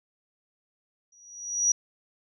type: tone with exponential growth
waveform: sine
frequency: 5800 Hz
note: F#8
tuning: 35 cents flat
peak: -17 dBFS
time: 1.12-1.72 s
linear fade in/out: 5 ms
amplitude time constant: 130 ms
effects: none